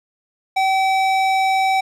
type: tone with band-pass filter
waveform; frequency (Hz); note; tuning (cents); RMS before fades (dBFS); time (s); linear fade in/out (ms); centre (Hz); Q
square; 767; G5; -38; -17; 0.56-1.81; 10; 1600; 0.62
effects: none